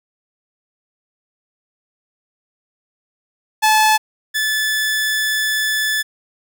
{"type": "tone pair in turn", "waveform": "sawtooth", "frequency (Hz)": [865, 1736], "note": ["A5", "A6"], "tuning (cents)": [-30, -24], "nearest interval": "octave", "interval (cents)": 1206, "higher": "second", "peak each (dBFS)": [-7, -13], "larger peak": "first", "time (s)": [[3.62, 3.98], [4.34, 6.03]], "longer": "second", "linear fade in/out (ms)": 20, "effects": []}